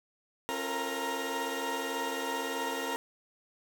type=tone cluster; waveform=20% pulse; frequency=271.3 / 346.4 / 448.6 / 466.9 / 937 Hz; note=C#4 / F4 / A4 / A#4 / A#5; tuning=-37 / -14 / +34 / +3 / +9 cents; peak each=-34 / -37 / -36 / -33 / -32 dBFS; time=0.49-2.96 s; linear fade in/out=0 ms; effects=9-bit